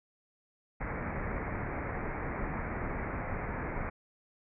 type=low-pass noise; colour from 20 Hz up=pink; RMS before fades=-36 dBFS; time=0.8-3.9 s; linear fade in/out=10 ms; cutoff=2300 Hz; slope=96 dB/octave; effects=none